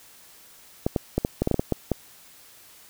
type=clicks; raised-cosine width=2 ms; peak=-8 dBFS; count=11; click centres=0.865 / 0.962 / 1.18 / 1.249 / 1.42 / 1.474 / 1.513 / 1.543 / 1.595 / 1.723 / 1.917 s; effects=white hiss -51 dBFS RMS until 2.89 s